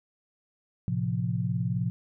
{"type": "chord", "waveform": "sine", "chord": "F major", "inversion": "first", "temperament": "equal with one note detuned", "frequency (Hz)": [111.66, 130.81, 174.61], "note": ["A2", "C3", "F3"], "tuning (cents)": [26, 0, 0], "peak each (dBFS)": -30, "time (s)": [0.88, 1.9], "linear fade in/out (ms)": 0, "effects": []}